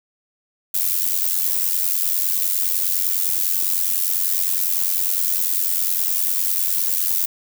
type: noise with amplitude modulation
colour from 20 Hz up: violet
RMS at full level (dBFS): -17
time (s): 0.74-7.26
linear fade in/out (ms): 5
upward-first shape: sine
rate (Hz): 89.9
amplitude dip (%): 75
effects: none